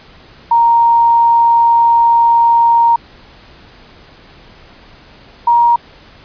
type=tone pair in turn; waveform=sine; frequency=932.3 / 944.2 Hz; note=A#5 / A#5; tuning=0 / +22 cents; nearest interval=unison; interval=22 cents; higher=second; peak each=-6 dBFS; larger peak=neither; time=0.51-2.96 / 5.47-5.76 s; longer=first; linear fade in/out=5 ms; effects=pink hiss -41 dBFS RMS until 6.24 s + resampled to 11025 Hz